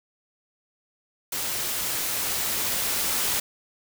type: noise with level ramp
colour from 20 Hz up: white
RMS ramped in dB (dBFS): -29 to -25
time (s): 1.32-3.4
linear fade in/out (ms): 5
effects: none